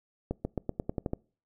accelerating click train, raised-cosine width 2 ms, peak -17 dBFS, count 9, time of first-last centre 0.31-1.134 s, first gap 140 ms, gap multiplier 0.91, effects noise-tail reverb RT60 0.4 s tail -25 dB re dry

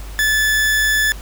40% pulse tone, 1736 Hz, A6, 24 cents flat, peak -13 dBFS, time 0.19-1.12 s, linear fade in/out 0 ms, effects added 50 Hz sine -29 dBFS peak until 1.21 s + pink hiss -39 dBFS RMS until 1.21 s

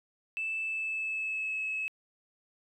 sine tone with pitch glide, 2637 to 2584 Hz, E7 to E7, 0 to -35 cents, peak -30 dBFS, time 0.37-1.88 s, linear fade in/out 0 ms, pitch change -35 cents, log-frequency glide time 0.6-1.6 s, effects tanh soft clip ceiling -26 dBFS + 12-bit

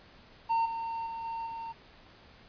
triangle tone with level steps, 913 Hz, A#5, 36 cents flat, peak -23 / -31 / -34 / -32 / -35 dBFS, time 0.49-1.73 s, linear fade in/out 20 ms, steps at 0.65 / 1.06 / 1.24 / 1.46 s, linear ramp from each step 10 ms, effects pink hiss -56 dBFS RMS until 2.48 s + resampled to 11025 Hz

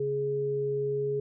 sine tone pair together, 138.59 / 417 Hz, C#3 / G#4, 0 / +7 cents, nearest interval octave + perfect fifth, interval 1907 cents, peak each -35 / -27 dBFS, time 0-1.2 s, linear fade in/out 5 ms, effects none

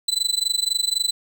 35% pulse tone with amplitude modulation, 4000 Hz, B7, 21 cents sharp, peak -14 dBFS, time 0.08-1.11 s, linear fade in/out 5 ms, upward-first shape sine, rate 23.9 Hz, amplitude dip 95%, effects none

